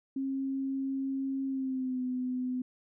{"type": "tone with pitch glide", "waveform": "sine", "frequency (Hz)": [269.4, 252.8], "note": ["C#4", "B3"], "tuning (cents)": [-49, 41], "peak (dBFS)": -30, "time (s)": [0.16, 2.62], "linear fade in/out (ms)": 5, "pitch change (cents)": -110, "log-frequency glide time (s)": [1.47, 2.02], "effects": []}